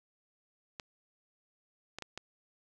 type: clicks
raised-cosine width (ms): 0.2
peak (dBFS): -23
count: 4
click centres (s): 0.798 / 1.986 / 2.023 / 2.176
effects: none